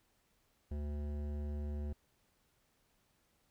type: tone with hard clipping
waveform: sine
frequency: 73.42 Hz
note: D2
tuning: in tune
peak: -39 dBFS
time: 0.71-1.93 s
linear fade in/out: 5 ms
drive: 14 dB
effects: pink hiss -75 dBFS RMS until 3.5 s